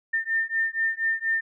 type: beating tone pair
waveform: sine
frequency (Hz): 1803 / 1807.2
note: A6 / A6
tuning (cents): +42 / +46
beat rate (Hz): 4.2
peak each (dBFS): -26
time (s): 0.13-1.41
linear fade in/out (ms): 10
effects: none